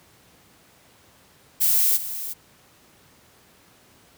violet noise with echo, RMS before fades -19 dBFS, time 1.6-1.98 s, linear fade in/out 20 ms, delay 360 ms, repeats 1, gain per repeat -12 dB, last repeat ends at 2.34 s, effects pink hiss -55 dBFS RMS until 4.17 s + high-pass 80 Hz 12 dB/octave

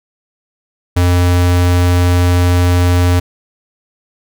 square tone, 88.7 Hz, F2, 27 cents sharp, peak -9 dBFS, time 0.96-3.2 s, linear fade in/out 10 ms, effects none

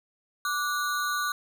square ring-modulated tone, 1318.5 Hz, E6, in tune, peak -24 dBFS, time 0.45-1.32 s, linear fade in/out 2 ms, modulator 147 Hz, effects none

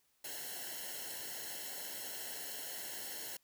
white noise with comb filter, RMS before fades -44 dBFS, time 0.24-3.37 s, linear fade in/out 5 ms, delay 0.83 ms, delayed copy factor -0.85, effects white hiss -75 dBFS RMS until 3.43 s

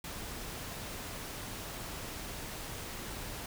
pink noise, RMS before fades -42 dBFS, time 0.04-3.46 s, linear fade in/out 2 ms, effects none

